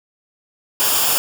white noise with comb filter, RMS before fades -17 dBFS, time 0.8-1.18 s, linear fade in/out 0 ms, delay 0.49 ms, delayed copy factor -0.6, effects none

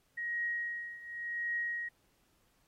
sine tone with tremolo, 1889 Hz, A#6, 22 cents sharp, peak -31 dBFS, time 0.17-1.89 s, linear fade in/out 10 ms, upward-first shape triangle, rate 0.9 Hz, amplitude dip 85%, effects pink hiss -73 dBFS RMS until 2.67 s + AAC 48 kbps

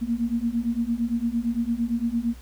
sine beating tone pair, 229.2 / 238 Hz, A#3 / A#3, -29 / +36 cents, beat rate 8.8 Hz, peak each -26 / -25 dBFS, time 0.01-2.35 s, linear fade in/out 20 ms, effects added 60 Hz sine -41 dBFS peak until 2.41 s + pink hiss -52 dBFS RMS until 2.41 s

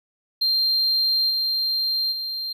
triangle tone with level steps, 4176 Hz, C8, 4 cents flat, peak -16 / -19 / -25 dBFS, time 0.41-2.53 s, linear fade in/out 10 ms, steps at 1.29 / 2.11 s, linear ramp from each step 20 ms, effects tanh soft clip ceiling -12 dBFS

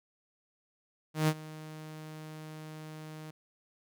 sawtooth tone with ADSR envelope, 155.56 Hz, D#3, in tune, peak -19 dBFS, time 1.14-3.31 s, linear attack 140 ms, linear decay 55 ms, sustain -20 dB, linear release 8 ms, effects none

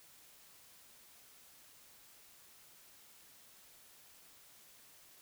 silence, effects white hiss -61 dBFS RMS until 5.21 s

